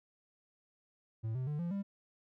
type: tone with pitch steps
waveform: triangle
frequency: 111.5 / 128.82 / 148.83 / 171.96 / 198.67 Hz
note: A2 / C3 / D3 / F3 / G3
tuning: +23 / -27 / +23 / -27 / +23 cents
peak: -32 dBFS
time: 1.23-1.83 s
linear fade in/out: 20 ms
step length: 120 ms
effects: none